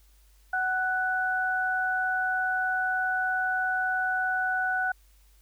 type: tone pair together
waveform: sine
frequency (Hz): 747.2 / 1485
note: F#5 / F#6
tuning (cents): +17 / +6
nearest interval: octave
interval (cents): 1189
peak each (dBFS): -29 / -26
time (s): 0.53-4.92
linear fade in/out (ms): 5
effects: added 50 Hz sine -56 dBFS peak until 5.41 s + white hiss -65 dBFS RMS until 5.41 s